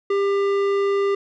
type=tone with low-pass filter; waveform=square; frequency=398.2 Hz; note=G4; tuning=27 cents sharp; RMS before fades=-20 dBFS; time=0.1-1.15 s; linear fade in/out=5 ms; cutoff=2400 Hz; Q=0.53; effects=none

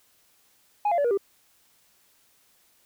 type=tone with pitch steps; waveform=sine; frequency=830 / 689.9 / 573.5 / 476.7 / 396.3 Hz; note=G#5 / F5 / D5 / A#4 / G4; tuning=-1 / -21 / -41 / +39 / +19 cents; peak=-18 dBFS; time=0.85-1.175 s; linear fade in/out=5 ms; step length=65 ms; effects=tanh soft clip ceiling -19 dBFS + white hiss -63 dBFS RMS until 2.85 s

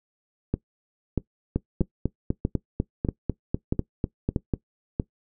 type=two click trains; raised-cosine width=3 ms; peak=-10 / -10 dBFS; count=8 / 13; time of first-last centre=0.54-4.999 / 1.56-4.538 s; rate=1.57 / 4.03 Hz; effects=noise-tail reverb RT60 0.1 s tail -19 dB re dry

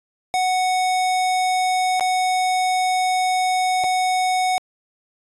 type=tone with dropouts; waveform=square; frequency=740 Hz; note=F#5; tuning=in tune; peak=-18 dBFS; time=0.34-4.58 s; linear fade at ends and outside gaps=0 ms; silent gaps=1.997-2.008 / 3.838-3.842 s; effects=resampled to 24000 Hz

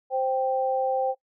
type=tone pair together; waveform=sine; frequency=523.3 / 784 Hz; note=C5 / G5; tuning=0 / 0 cents; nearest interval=perfect fifth; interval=700 cents; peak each=-25 dBFS; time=0.1-1.15 s; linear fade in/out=50 ms; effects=noise-tail reverb RT60 0.1 s tail -20 dB re dry

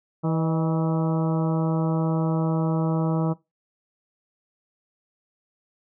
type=harmonic tone with a mistuned harmonic; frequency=162 Hz; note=E3; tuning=30 cents flat; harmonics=1 / 2 / 3 / 4 / 5 / 6 / 7 / 8; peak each=-22 / -28 / -32 / -34 / -36 / -38 / -39 / -40 dBFS; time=0.23-3.34 s; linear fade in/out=20 ms; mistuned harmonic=4; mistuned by=-51 cents; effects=noise-tail reverb RT60 0.2 s tail -19 dB re dry

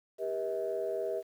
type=tone cluster; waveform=sine; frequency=395.9 / 479.5 / 641 Hz; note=G4 / A#4 / E5; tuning=+17 / +49 / -49 cents; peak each=-35 / -36 / -34 dBFS; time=0.18-1.23 s; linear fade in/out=50 ms; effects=tanh soft clip ceiling -23 dBFS + 10-bit

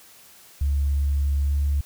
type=tone with pitch glide; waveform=sine; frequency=70.7 to 71.44 Hz; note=C#2 to D2; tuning=+35 to -47 cents; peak=-18 dBFS; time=0.61-1.81 s; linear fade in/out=5 ms; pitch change=+18 cents; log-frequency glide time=1.44-1.54 s; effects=tanh soft clip ceiling -15 dBFS + white hiss -50 dBFS RMS until 1.85 s

